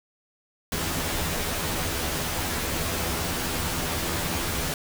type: noise with comb filter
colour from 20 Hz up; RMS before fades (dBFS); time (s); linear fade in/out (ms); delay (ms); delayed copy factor
pink; -28; 0.72-4.74; 2; 12; +0.65
effects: none